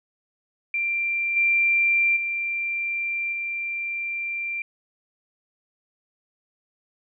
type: tone with level steps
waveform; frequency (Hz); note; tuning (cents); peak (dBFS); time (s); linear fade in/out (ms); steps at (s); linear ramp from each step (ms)
sine; 2366; D7; +12; -22 / -17 / -24 / -26; 0.74-4.62; 2; 1.36 / 2.16 / 3.32; 10
effects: none